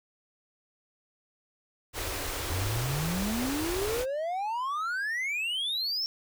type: band-stop noise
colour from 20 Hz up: pink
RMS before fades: -34 dBFS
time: 1.93-4.06 s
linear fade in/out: 50 ms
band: 120 to 280 Hz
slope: 48 dB/octave
type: exponential sweep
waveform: triangle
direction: up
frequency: 84.3 to 5520 Hz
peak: -27 dBFS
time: 2.5-6.06 s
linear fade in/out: 0 ms
effects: none